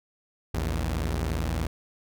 sawtooth tone pair together, 57.21 / 80.4 Hz, A#1 / E2, -32 / -43 cents, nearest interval tritone, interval 589 cents, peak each -25 dBFS, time 0.54-1.67 s, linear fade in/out 5 ms, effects none

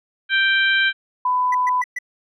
harmonic tone, 784 Hz, G5, in tune, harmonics 2 / 3 / 4 / 5, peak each -16 / -23 / -23 / -28 dBFS, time 0.29-0.93 s, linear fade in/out 50 ms
sine tone, 1000 Hz, B5, 21 cents sharp, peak -16 dBFS, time 1.25-1.82 s, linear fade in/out 5 ms
triangle tone bursts, 1975.5 Hz, B6, in tune, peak -21 dBFS, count 4, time 1.52-1.988 s, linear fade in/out 5 ms, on 27 ms, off 120 ms
effects none

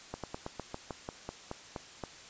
slowing click train, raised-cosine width 1 ms, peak -23 dBFS, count 12, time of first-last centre 0.14-2.037 s, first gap 97 ms, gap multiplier 1.11, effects white hiss -51 dBFS RMS until 2.29 s + resampled to 16000 Hz

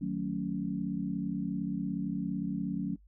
sine chord, D# half-diminished seventh, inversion none, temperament just, 155.56 / 186.68 / 224 / 280 Hz, D#3 / F#3 / A3 / C#4, 0 / +16 / +31 / +18 cents, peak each -40 / -34 / -37 / -36 dBFS, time 0.01-2.96 s, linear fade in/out 10 ms, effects noise-tail reverb RT60 0.1 s tail -24 dB re dry + added 50 Hz sine -56 dBFS peak until 3.07 s

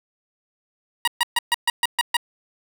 15% pulse tone bursts, 952 Hz, A#5, 36 cents sharp, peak -10 dBFS, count 8, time 1.05-2.168 s, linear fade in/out 2 ms, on 26 ms, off 130 ms, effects none

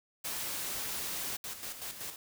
white noise, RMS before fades -37 dBFS, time 0.24-1.37 s, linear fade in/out 10 ms
white noise with tremolo, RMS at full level -40 dBFS, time 1.44-2.16 s, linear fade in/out 2 ms, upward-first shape square, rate 5.3 Hz, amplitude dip 55%
effects none

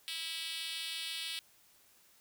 5% pulse tone with high-pass filter, 326.2 Hz, E4, 18 cents flat, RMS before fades -40 dBFS, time 0.08-1.39 s, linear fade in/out 0 ms, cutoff 3300 Hz, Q 1.8, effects white hiss -65 dBFS RMS until 2.2 s

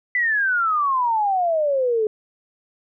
sine exponential sweep, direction down, 2011 to 421 Hz, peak -17 dBFS, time 0.15-2.07 s, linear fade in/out 2 ms, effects none

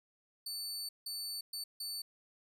sawtooth tone bursts at uneven times, 4500 Hz, C#8, 25 cents sharp, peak -36 dBFS, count 4, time 0.46-0.89 / 1.06-1.41 / 1.53-1.64 / 1.8-2.02 s, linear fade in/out 5 ms, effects 12-bit

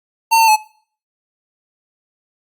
square tone with pitch steps, 906 / 899 / 861 Hz, A#5 / A5 / A5, -50 / +37 / -38 cents, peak -9 dBFS, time 0.31-0.565 s, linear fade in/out 20 ms, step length 85 ms, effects noise-tail reverb RT60 0.5 s tail -22 dB re dry + Opus 48 kbps

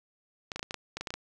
clicks, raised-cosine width 0.2 ms, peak -18 dBFS, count 11, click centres 0.518 / 0.56 / 0.594 / 0.629 / 0.709 / 0.743 / 0.97 / 1.01 / 1.072 / 1.105 / 1.14 s, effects none

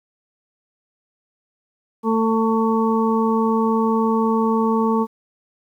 harmonic tone, 223.7 Hz, A3, 29 cents sharp, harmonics 1 / 2 / 4 / 5, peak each -18 / -21 / -24 / -25 dBFS, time 2.03-5.07 s, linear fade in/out 50 ms, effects 9-bit

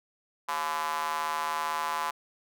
square tone with high-pass filter, 77.78 Hz, D#2, in tune, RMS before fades -31 dBFS, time 0.48-2.11 s, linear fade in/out 10 ms, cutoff 990 Hz, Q 4.4, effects none

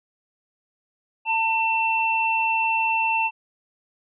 sine tone pair together, 897.7 / 2690 Hz, A5 / E7, +34 / +34 cents, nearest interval octave + perfect fifth, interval 1900 cents, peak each -22 dBFS, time 1.25-3.31 s, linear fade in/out 50 ms, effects none

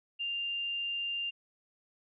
sine tone, 2794 Hz, F7, in tune, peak -32 dBFS, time 0.19-1.31 s, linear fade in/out 20 ms, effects none

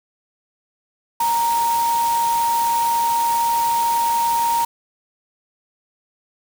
sine tone in noise, 932.3 Hz, A#5, in tune, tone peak -16 dBFS, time 1.2-4.65 s, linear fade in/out 5 ms, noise white, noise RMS -29 dBFS, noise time 1.2-4.65 s, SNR +10 dB, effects none

